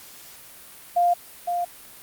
sine tone with echo, 701 Hz, F5, 6 cents sharp, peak -16 dBFS, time 0.96-1.14 s, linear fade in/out 10 ms, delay 510 ms, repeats 1, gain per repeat -6 dB, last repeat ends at 1.65 s, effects white hiss -45 dBFS RMS until 2.02 s + Opus 48 kbps

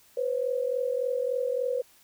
sine tone pair together, 494.6 / 538.1 Hz, B4 / C5, +3 / +48 cents, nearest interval minor second, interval 145 cents, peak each -27 / -30 dBFS, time 0.17-1.82 s, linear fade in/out 5 ms, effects white hiss -59 dBFS RMS until 2.03 s

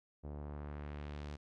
sawtooth tone with low-pass filter sweep, 73.42 Hz, D2, in tune, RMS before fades -45 dBFS, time 0.23-1.37 s, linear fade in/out 20 ms, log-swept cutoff 620 to 5800 Hz, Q 1, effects none

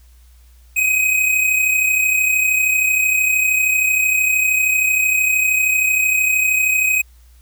square tone pair together, 2489 / 2522 Hz, D#7 / D#7, 0 / +23 cents, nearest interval unison, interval 23 cents, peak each -23 / -15 dBFS, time 0.76-7.02 s, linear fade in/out 10 ms, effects added 60 Hz sine -44 dBFS peak until 7.41 s + white hiss -57 dBFS RMS until 7.41 s

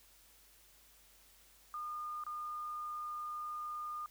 sine tone with dropouts, 1216 Hz, D#6, 40 cents flat, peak -39 dBFS, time 1.74-4.06 s, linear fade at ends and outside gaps 1 ms, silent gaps 2.238-2.265 s, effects added 49 Hz sine -70 dBFS peak until 4.1 s + white hiss -64 dBFS RMS until 4.1 s

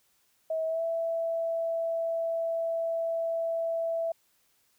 sine tone with pitch glide, 642 to 662 Hz, E5 to E5, -46 to +7 cents, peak -27 dBFS, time 0.5-4.12 s, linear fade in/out 5 ms, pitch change +53 cents, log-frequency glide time 0.66-0.82 s, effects white hiss -69 dBFS RMS until 4.78 s

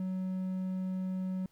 triangle tone, 186.5 Hz, F#3, 14 cents sharp, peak -30 dBFS, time 0-1.46 s, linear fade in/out 2 ms, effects pink hiss -70 dBFS RMS until 1.51 s

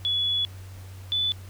sine tone pair in turn, 3400 / 3483 Hz, G#7 / A7, +40 / -18 cents, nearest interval unison, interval 42 cents, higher second, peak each -22 dBFS, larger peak neither, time 0.05-0.45 / 1.12-1.32 s, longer first, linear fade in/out 0 ms, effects added 94 Hz sine -39 dBFS peak until 1.49 s + pink hiss -51 dBFS RMS until 1.49 s

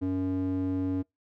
square tone with band-pass filter, 93.3 Hz, F#2, 15 cents sharp, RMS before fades -29 dBFS, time 0.01-1.03 s, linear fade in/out 20 ms, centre 270 Hz, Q 2.6, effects noise-tail reverb RT60 0.2 s tail -26 dB re dry

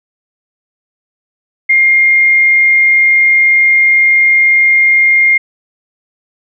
sine tone, 2121 Hz, C7, 23 cents sharp, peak -5 dBFS, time 1.69-5.38 s, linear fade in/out 10 ms, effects none

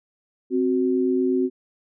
sine tone pair together, 261.6 / 370 Hz, C4 / F#4, 0 / 0 cents, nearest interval tritone, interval 600 cents, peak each -21 dBFS, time 0.5-1.5 s, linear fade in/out 50 ms, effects none

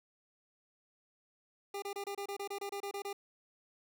25% pulse tone bursts, 401 Hz, G4, 39 cents sharp, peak -34 dBFS, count 13, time 1.74-3.13 s, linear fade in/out 5 ms, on 82 ms, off 27 ms, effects none

